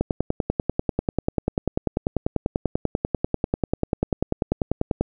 click train, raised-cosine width 2 ms, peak -7 dBFS, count 52, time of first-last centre 0.01-5.01 s, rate 10.2 Hz, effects none

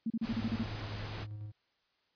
sine tone bursts, 226.4 Hz, A3, 50 cents sharp, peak -30 dBFS, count 8, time 0.06-0.634 s, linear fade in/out 5 ms, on 42 ms, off 34 ms
pink noise, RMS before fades -43 dBFS, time 0.21-1.27 s, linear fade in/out 50 ms
triangle tone with tremolo, 105.3 Hz, G#2, 24 cents sharp, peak -37 dBFS, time 0.31-1.52 s, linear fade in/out 20 ms, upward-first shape square, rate 10 Hz, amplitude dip 30%
effects white hiss -75 dBFS RMS until 2.15 s + resampled to 11025 Hz

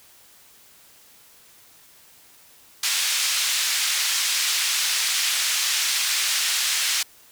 white band-pass noise, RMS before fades -23 dBFS, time 2.83-7.03 s, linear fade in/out 5 ms, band 1900 to 6600 Hz, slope 12 dB/octave, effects white hiss -52 dBFS RMS until 7.31 s

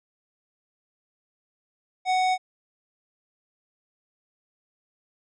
triangle tone with hard clipping, 743 Hz, F#5, 7 cents sharp, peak -22 dBFS, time 2.05-2.38 s, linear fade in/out 50 ms, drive 18 dB, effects resampled to 24000 Hz

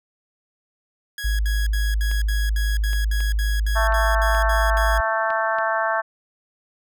sawtooth tone bursts, 1661.2 Hz, G#6, in tune, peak -25 dBFS, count 14, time 1.18-4.978 s, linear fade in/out 2 ms, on 210 ms, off 66 ms
sine tone, 52.6 Hz, G#1, 23 cents sharp, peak -18 dBFS, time 1.24-5.01 s, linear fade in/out 10 ms
clicks, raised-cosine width 0.3 ms, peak -21 dBFS, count 8, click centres 2.114 / 2.932 / 3.205 / 3.924 / 4.348 / 4.774 / 5.304 / 5.586 s
harmonic tone, 221.8 Hz, A3, 14 cents sharp, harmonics 3 / 4 / 5 / 6 / 7 / 8, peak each -24 / -26 / -26 / -29 / -26 / -30 dBFS, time 3.75-6.02 s, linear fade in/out 20 ms
effects none

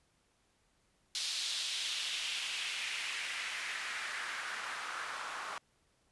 white noise with band-pass filter sweep, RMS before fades -39 dBFS, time 1.15-5.58 s, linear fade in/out 0 ms, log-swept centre 4200 to 1100 Hz, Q 2.1, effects pink hiss -73 dBFS RMS until 6.11 s + resampled to 24000 Hz

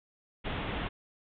pink low-pass noise, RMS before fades -35 dBFS, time 0.44-0.89 s, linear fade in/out 20 ms, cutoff 3600 Hz, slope 96 dB/octave, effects none

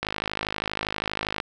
click train, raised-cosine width 0.3 ms, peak -10 dBFS, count 73, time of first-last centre 0.03-1.401 s, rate 52.5 Hz, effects none

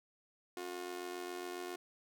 sawtooth tone with amplitude modulation, 359.2 Hz, F4, 49 cents sharp, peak -34 dBFS, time 0.57-1.76 s, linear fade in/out 2 ms, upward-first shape sine, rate 87.4 Hz, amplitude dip 75%, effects none

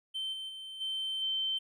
triangle tone with level steps, 3100 Hz, G7, 20 cents flat, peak -31 / -36 / -40 / -30 / -26 dBFS, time 0.14-1.59 s, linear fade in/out 20 ms, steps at 0.32 / 0.48 / 0.8 / 1.21 s, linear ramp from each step 20 ms, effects tanh soft clip ceiling -28 dBFS

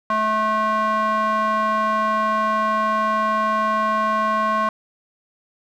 square tone with band-pass filter, 216.7 Hz, A3, 26 cents flat, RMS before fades -20 dBFS, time 0.1-4.69 s, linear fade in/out 2 ms, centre 1100 Hz, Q 3.2, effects none

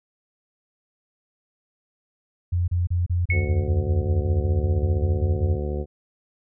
sine tone bursts, 88 Hz, F2, 14 cents sharp, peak -19 dBFS, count 16, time 2.52-5.56 s, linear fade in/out 10 ms, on 160 ms, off 32 ms
sine tone with exponential decay, 2200 Hz, C#7, 14 cents flat, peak -20 dBFS, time 3.3-3.68 s, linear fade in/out 2 ms, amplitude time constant 81 ms
harmonic tone, 73.5 Hz, D2, 2 cents sharp, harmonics 1 / 2 / 3 / 4 / 5 / 6 / 7 / 8 / 10, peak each -26 / -34 / -35 / -43 / -32 / -37 / -35 / -46 / -44 dBFS, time 3.31-5.86 s, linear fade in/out 50 ms
effects none

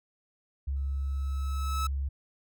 sine tone, 68.7 Hz, C#2, 15 cents flat, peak -28 dBFS, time 0.67-2.09 s, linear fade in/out 10 ms
45% pulse tone with exponential growth, 1300 Hz, E6, 24 cents flat, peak -29 dBFS, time 0.76-1.87 s, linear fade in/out 5 ms, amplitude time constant 240 ms
effects none

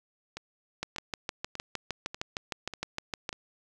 two click trains, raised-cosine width 0.2 ms, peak -21 / -15 dBFS, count 6 / 17, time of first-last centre 0.37-3.329 / 0.83-3.292 s, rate 1.69 / 6.5 Hz, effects none

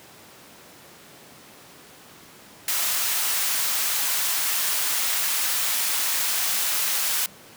white high-pass noise, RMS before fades -24 dBFS, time 2.68-7.26 s, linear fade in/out 2 ms, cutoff 830 Hz, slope 12 dB/octave, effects pink hiss -47 dBFS RMS until 7.56 s + high-pass 150 Hz 12 dB/octave

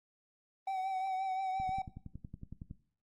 triangle tone with vibrato, 761 Hz, F#5, 48 cents sharp, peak -31 dBFS, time 0.67-1.82 s, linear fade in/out 5 ms, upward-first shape triangle, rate 5.7 Hz, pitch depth 41 cents each way
click train, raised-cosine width 5 ms, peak -32 dBFS, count 13, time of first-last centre 1.6-2.711 s, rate 10.8 Hz
effects noise-tail reverb RT60 0.5 s tail -18 dB re dry + Opus 32 kbps

